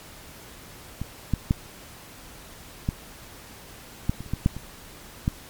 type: clicks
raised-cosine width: 5 ms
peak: -17 / -9 / -7 / -11 / -9 / -22 / -30 / -13 / -6 / -22 / -9 dBFS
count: 11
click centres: 1.016 / 1.337 / 1.509 / 2.889 / 4.095 / 4.206 / 4.262 / 4.336 / 4.461 / 4.566 / 5.279 s
effects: pink hiss -45 dBFS RMS until 5.49 s + MP3 96 kbps